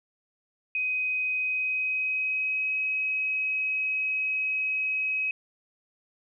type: tone with pitch glide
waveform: sine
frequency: 2513 to 2544 Hz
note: D#7 to D#7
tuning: +17 to +38 cents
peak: -25 dBFS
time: 0.75-5.31 s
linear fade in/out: 2 ms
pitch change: +21 cents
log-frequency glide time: 1.38-2.74 s
effects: none